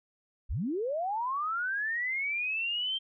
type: linear sweep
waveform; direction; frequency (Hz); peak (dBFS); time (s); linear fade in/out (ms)
sine; up; 30.74 to 3168; -29; 0.49-2.99; 20
effects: none